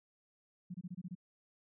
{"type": "tone bursts", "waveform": "sine", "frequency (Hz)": 179.5, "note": "F3", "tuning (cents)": 48, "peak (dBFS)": -40, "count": 7, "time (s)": [0.7, 1.152], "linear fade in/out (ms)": 10, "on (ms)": 44, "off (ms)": 24, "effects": []}